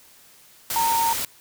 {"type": "tone in noise", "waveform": "sine", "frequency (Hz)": 920, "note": "A#5", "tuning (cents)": -23, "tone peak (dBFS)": -19, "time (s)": [0.76, 1.13], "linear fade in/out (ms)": 2, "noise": "white", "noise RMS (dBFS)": -27, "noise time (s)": [0.7, 1.25], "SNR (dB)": 5, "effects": ["white hiss -52 dBFS RMS until 1.4 s"]}